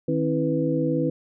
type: tone cluster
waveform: sine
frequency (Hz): 154.2 / 267.5 / 326.1 / 494.7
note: D#3 / C4 / E4 / B4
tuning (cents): -15 / +38 / -19 / +3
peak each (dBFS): -26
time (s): 0.08-1.1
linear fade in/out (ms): 5
effects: none